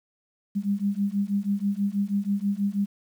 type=beating tone pair; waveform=sine; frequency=197.8 / 204 Hz; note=G3 / G#3; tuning=+16 / -31 cents; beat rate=6.2 Hz; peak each=-26 dBFS; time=0.55-2.86 s; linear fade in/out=20 ms; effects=9-bit